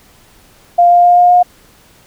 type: tone with pitch steps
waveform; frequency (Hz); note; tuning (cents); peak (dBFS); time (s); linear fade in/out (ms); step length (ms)
sine; 698.5 / 702.5 / 706.6 / 710.7 / 714.8; F5 / F5 / F5 / F5 / F5; 0 / +10 / +20 / +30 / +40; -4; 0.78-1.43; 10; 130
effects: pink hiss -46 dBFS RMS until 2.06 s